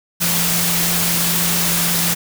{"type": "tone in noise", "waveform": "sine", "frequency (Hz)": 171.4, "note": "F3", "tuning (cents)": -32, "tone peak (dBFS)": -23, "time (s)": [0.2, 2.15], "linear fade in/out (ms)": 20, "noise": "white", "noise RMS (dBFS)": -18, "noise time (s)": [0.2, 2.15], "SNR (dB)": -8, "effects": []}